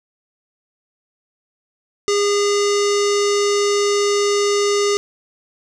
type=tone with low-pass filter; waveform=square; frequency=407.6 Hz; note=G#4; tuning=32 cents flat; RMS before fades=-17 dBFS; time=2.08-4.97 s; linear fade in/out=0 ms; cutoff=6300 Hz; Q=3.6; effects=none